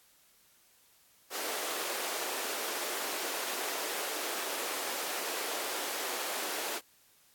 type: high-pass noise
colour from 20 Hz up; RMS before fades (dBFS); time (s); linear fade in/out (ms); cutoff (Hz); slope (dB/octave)
pink; -36; 1.3-6.81; 50; 370; 24
effects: white hiss -64 dBFS RMS until 7.34 s + AAC 64 kbps